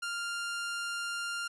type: tone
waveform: sawtooth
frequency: 1396.9 Hz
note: F6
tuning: in tune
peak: -30 dBFS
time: 0.02-1.48 s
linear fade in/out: 10 ms
effects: resampled to 24000 Hz